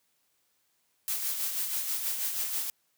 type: noise with tremolo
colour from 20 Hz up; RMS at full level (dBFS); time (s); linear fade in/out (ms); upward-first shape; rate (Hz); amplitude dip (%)
blue; -30; 1.08-2.7; 0; sine; 6.2; 45
effects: white hiss -73 dBFS RMS until 2.97 s + high-pass 80 Hz 12 dB/octave